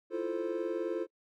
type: chord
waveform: triangle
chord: F major seventh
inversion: third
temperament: equal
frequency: 329.6 / 349.2 / 440 / 523.3 Hz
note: E4 / F4 / A4 / C5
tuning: 0 / 0 / 0 / 0 cents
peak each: -37 / -33 / -34 / -36 dBFS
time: 0.1-1.07 s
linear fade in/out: 50 ms
effects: noise-tail reverb RT60 0.1 s tail -23 dB re dry + MP3 96 kbps